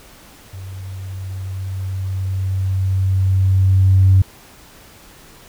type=tone with level ramp; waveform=sine; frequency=95 Hz; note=F#2; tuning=46 cents sharp; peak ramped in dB=-29 to -6 dBFS; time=0.53-4.22 s; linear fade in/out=5 ms; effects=tanh soft clip ceiling -3 dBFS + pink hiss -44 dBFS RMS until 5.48 s